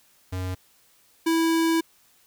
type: tone pair in turn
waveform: square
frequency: 92.3 / 328 Hz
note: F#2 / E4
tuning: -4 / -9 cents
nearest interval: octave + minor seventh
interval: 2195 cents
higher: second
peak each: -28 / -20 dBFS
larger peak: second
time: 0.32-0.55 / 1.26-1.81 s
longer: second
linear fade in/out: 10 ms
effects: white hiss -60 dBFS RMS until 2.26 s